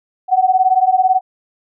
sine beating tone pair, 740 / 758 Hz, F#5 / F#5, 0 / +42 cents, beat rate 18 Hz, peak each -13 dBFS, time 0.28-1.21 s, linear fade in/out 50 ms, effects none

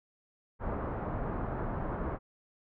pink low-pass noise, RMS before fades -35 dBFS, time 0.59-2.19 s, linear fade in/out 50 ms, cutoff 1300 Hz, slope 24 dB/octave, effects none

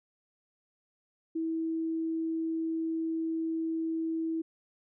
sine tone, 324.8 Hz, E4, 26 cents flat, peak -29 dBFS, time 1.35-4.42 s, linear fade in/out 10 ms, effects none

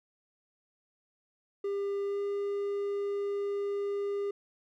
triangle tone with pitch glide, 400 to 403.2 Hz, G4 to G4, +35 to +49 cents, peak -28 dBFS, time 1.64-4.31 s, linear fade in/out 5 ms, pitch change +14 cents, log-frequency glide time 2.05-2.19 s, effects none

